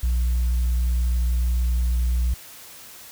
sine tone, 60.3 Hz, B1, 41 cents flat, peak -16 dBFS, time 0.03-2.34 s, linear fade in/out 5 ms, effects tanh soft clip ceiling -17 dBFS + white hiss -43 dBFS RMS until 3.11 s

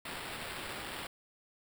violet noise with sample-and-hold, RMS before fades -42 dBFS, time 0.05-1.07 s, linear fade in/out 5 ms, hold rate 6300 Hz, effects none

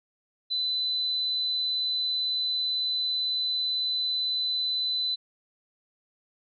sine tone, 4011 Hz, B7, 26 cents sharp, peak -25 dBFS, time 0.5-5.16 s, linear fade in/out 20 ms, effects none

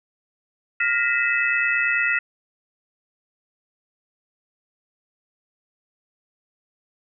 sine tone cluster, 1411 / 1866 / 1995 / 2608 Hz, F6 / A#6 / B6 / E7, +17 / +1 / +17 / -19 cents, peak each -24 dBFS, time 0.8-2.19 s, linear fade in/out 5 ms, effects none

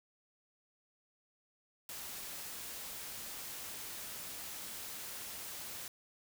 white noise, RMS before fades -45 dBFS, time 1.89-5.88 s, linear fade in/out 2 ms, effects none

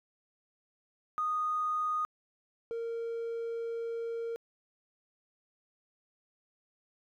triangle tone pair in turn, 1238 / 462 Hz, D#6 / A#4, -9 / -16 cents, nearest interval octave + perfect fourth, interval 1707 cents, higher first, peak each -25 / -31 dBFS, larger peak first, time 1.18-2.05 / 2.71-4.36 s, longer second, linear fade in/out 0 ms, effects tanh soft clip ceiling -27 dBFS

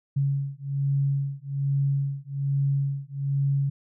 sine beating tone pair, 138.5 / 139.7 Hz, C#3 / C#3, -1 / +14 cents, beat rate 1.2 Hz, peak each -26 dBFS, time 0.16-3.7 s, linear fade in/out 10 ms, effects none

